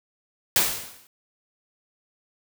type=noise with exponential decay; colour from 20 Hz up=white; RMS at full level=-17 dBFS; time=0.56-1.07 s; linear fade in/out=1 ms; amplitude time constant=110 ms; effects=none